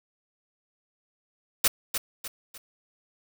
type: noise with echo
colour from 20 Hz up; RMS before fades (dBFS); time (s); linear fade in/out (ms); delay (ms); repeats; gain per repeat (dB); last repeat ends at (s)
white; -20; 1.64-1.68; 5; 300; 3; -8; 2.58
effects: none